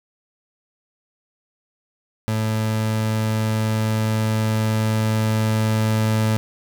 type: tone with level ramp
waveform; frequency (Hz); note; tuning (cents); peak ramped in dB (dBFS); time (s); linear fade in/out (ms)
30% pulse; 109.5; A2; -8; -17 to -14; 2.28-6.37; 0
effects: none